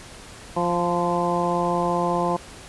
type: harmonic tone with a mistuned harmonic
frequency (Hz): 174.61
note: F3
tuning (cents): 0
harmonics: 1 / 2 / 3 / 4 / 5 / 6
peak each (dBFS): -27 / -27 / -27 / -27 / -27 / -27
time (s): 0.56-2.37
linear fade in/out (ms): 10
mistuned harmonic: 6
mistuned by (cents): -25
effects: pink hiss -42 dBFS RMS until 2.68 s + resampled to 24000 Hz